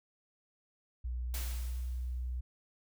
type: tone with pitch glide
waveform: sine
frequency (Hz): 60.9 to 62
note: B1 to B1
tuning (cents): -24 to +7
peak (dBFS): -34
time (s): 1.04-2.41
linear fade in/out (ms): 10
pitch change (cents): +31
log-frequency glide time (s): 1.67-1.81
type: noise with exponential decay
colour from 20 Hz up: white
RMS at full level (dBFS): -41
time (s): 1.34-2.4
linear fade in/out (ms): 1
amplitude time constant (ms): 230
effects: none